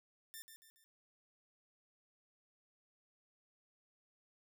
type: tone with echo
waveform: 5% pulse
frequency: 1788 Hz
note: A6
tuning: 27 cents sharp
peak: -37 dBFS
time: 0.34-0.42 s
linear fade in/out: 0 ms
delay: 140 ms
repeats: 3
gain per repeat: -7 dB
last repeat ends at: 0.84 s
effects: none